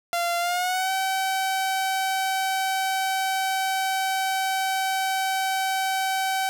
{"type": "tone with pitch glide", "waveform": "sawtooth", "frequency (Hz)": [690, 765.6], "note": ["F5", "G5"], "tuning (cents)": [-21, -41], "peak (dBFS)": -19, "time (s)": [0.13, 6.49], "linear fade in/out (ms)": 0, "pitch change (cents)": 180, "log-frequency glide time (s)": [0.39, 0.91], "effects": []}